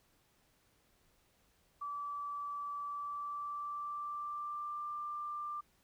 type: tone with pitch glide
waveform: sine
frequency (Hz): 1156 to 1187.1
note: D6 to D6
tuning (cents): -28 to +18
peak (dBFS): -38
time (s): 1.81-5.61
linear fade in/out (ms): 10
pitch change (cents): +46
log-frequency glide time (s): 2.84-4.89
effects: pink hiss -72 dBFS RMS until 5.83 s